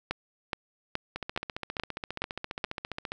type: two click trains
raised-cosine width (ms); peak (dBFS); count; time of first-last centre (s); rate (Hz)
0.3; -13 / -18; 7 / 30; 0.11-2.642 / 1.16-3.119; 2.37 / 14.8
effects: none